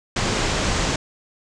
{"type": "low-pass noise", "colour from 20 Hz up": "pink", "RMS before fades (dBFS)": -22, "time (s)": [0.16, 0.96], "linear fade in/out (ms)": 5, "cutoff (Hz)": 7900, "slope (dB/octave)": 48, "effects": []}